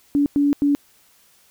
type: tone bursts at uneven times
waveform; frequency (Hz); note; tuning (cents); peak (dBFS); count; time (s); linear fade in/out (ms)
sine; 286.4; D4; -43; -14; 3; 0.15-0.26 / 0.36-0.53 / 0.62-0.75; 0
effects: white hiss -56 dBFS RMS until 1.5 s